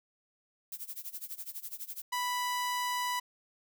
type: noise with tremolo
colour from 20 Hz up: violet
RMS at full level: -39 dBFS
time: 0.72-2.02 s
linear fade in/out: 2 ms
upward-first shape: sine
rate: 12 Hz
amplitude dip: 90%
type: tone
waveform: sawtooth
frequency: 987.8 Hz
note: B5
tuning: in tune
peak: -27 dBFS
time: 2.12-3.2 s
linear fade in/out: 10 ms
effects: none